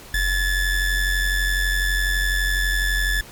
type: ring-modulated tone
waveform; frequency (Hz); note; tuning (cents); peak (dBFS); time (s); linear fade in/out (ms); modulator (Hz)
square; 880; A5; 0; -16; 0.14-3.21; 2; 834
effects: pink hiss -42 dBFS RMS until 3.31 s + MP3 96 kbps